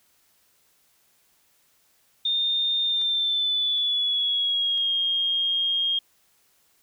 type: tone with pitch glide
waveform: sine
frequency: 3634 to 3238 Hz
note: A#7 to G#7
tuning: -45 to -45 cents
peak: -21 dBFS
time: 2.25-5.99 s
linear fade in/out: 5 ms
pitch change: -200 cents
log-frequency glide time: 2.83-4.92 s
type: clicks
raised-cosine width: 0.2 ms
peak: -27 / -35 / -31 dBFS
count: 3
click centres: 3.015 / 3.78 / 4.777 s
effects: white hiss -64 dBFS RMS until 6.82 s